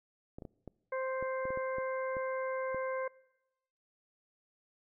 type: clicks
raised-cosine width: 2 ms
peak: -31 dBFS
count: 11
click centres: 0.385 / 0.422 / 0.452 / 0.677 / 1.226 / 1.454 / 1.505 / 1.574 / 1.784 / 2.168 / 2.746 s
type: harmonic tone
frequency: 523.3 Hz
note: C5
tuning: in tune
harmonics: 1 / 2 / 3 / 4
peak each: -34 / -40 / -44 / -46 dBFS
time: 0.92-3.08 s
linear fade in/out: 5 ms
effects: noise-tail reverb RT60 1.0 s tail -24 dB re dry